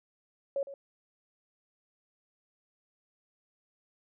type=tone with echo; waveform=sine; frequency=554.4 Hz; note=C#5; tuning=in tune; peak=-28 dBFS; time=0.56-0.63 s; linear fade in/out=2 ms; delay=110 ms; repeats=1; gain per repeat=-13 dB; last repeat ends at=0.74 s; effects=none